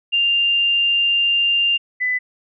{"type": "tone pair in turn", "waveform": "sine", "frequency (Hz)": [2794, 2001], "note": ["F7", "B6"], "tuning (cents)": [0, 22], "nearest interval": "tritone", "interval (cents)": 578, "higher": "first", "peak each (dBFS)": [-14, -17], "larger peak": "first", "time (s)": [[0.12, 1.78], [2, 2.19]], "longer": "first", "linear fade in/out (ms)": 20, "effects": []}